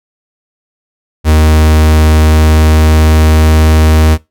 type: tone with pitch glide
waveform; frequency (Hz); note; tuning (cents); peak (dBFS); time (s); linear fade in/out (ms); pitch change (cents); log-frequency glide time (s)
45% pulse; 77.78 to 78.37; D#2 to D#2; 0 to +13; -4; 1.24-4.18; 50; +13; 2.06-3.62
effects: noise-tail reverb RT60 0.2 s tail -20 dB re dry